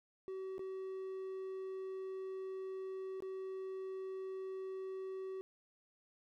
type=tone with dropouts; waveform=triangle; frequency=380.1 Hz; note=F#4; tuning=47 cents sharp; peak=-39 dBFS; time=0.28-5.41 s; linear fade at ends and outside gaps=0 ms; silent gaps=0.581-0.593 / 3.204-3.223 s; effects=none